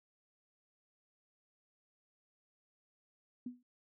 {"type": "tone with exponential decay", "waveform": "sine", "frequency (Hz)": 246.6, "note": "B3", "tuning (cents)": -2, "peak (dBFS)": -36, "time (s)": [3.46, 3.63], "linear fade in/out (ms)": 5, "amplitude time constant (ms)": 36, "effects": []}